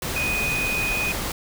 sine tone in noise, 2489 Hz, D#7, in tune, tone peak -23 dBFS, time 0.16-1.12 s, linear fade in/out 2 ms, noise pink, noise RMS -28 dBFS, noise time 0.02-1.32 s, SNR +2 dB, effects none

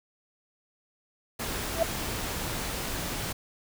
pink noise, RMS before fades -33 dBFS, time 1.39-3.33 s, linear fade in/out 10 ms
sine tone with exponential growth, 660 Hz, E5, 2 cents sharp, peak -17 dBFS, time 1.73-1.83 s, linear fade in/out 5 ms, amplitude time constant 21 ms
effects none

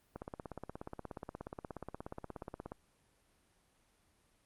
click train, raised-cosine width 1 ms, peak -28 dBFS, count 44, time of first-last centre 0.16-2.72 s, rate 16.8 Hz, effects pink hiss -72 dBFS RMS until 4.45 s + Opus 32 kbps

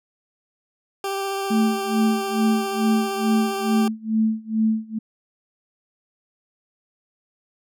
20% pulse tone with vibrato, 392 Hz, G4, in tune, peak -19 dBFS, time 1.04-3.88 s, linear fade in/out 2 ms, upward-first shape sine, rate 15 Hz, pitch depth 12 cents each way
sine tone with tremolo, 220 Hz, A3, in tune, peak -15 dBFS, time 1.5-4.99 s, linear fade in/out 10 ms, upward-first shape sine, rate 2.3 Hz, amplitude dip 95%
effects none

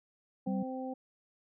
harmonic tone, 259.6 Hz, C4, 13 cents flat, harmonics 1 / 2 / 3, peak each -38 / -41 / -43 dBFS, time 0.46-0.94 s, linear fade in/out 10 ms
sine tone, 194.3 Hz, G3, 15 cents flat, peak -31 dBFS, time 0.47-0.63 s, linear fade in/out 5 ms
effects none

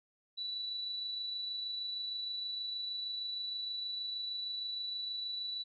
sine tone with amplitude modulation, 3951 Hz, B7, in tune, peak -35 dBFS, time 0.37-5.64 s, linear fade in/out 20 ms, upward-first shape sine, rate 26.4 Hz, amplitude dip 30%, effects none

